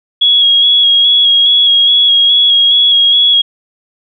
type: tone with vibrato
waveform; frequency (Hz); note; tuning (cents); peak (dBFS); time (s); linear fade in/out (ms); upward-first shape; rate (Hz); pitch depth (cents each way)
sine; 3322; G#7; 0; -5; 0.21-3.42; 10; square; 2.4; 19
effects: none